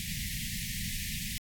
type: band-stop noise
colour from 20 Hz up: pink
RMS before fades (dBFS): -36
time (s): 0-1.38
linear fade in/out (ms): 0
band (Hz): 230 to 1800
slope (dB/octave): 96
effects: AAC 64 kbps